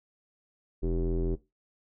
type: tone with low-pass filter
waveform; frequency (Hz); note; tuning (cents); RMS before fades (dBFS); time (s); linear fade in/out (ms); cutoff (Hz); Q
square; 42.42; F1; -50; -28; 0.82-1.36; 20; 370; 5.4
effects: noise-tail reverb RT60 0.2 s tail -17 dB re dry